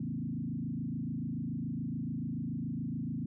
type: tone with frequency modulation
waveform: sine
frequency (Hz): 196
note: G3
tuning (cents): 0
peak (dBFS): -33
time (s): 0-3.26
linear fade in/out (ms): 5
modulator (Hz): 27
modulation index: 2.7
effects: none